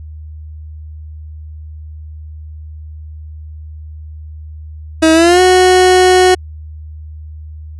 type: tone with pitch glide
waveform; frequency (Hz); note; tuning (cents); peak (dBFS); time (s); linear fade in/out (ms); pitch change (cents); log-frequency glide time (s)
30% pulse; 320 to 367.6; D#4 to F#4; +49 to -11; -3; 5.02-6.35; 10; +240; 5.13-5.41
effects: added 77 Hz sine -27 dBFS peak until 7.79 s + resampled to 24000 Hz